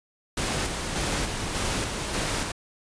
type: noise with tremolo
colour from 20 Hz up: pink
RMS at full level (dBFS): -27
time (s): 0.37-2.52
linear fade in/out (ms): 5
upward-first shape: square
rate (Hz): 1.7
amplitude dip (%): 35
effects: resampled to 22050 Hz